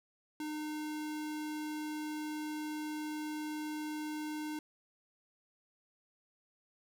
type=tone; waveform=square; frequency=304.6 Hz; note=D#4; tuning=37 cents flat; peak=-38 dBFS; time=0.4-4.59 s; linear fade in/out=2 ms; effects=none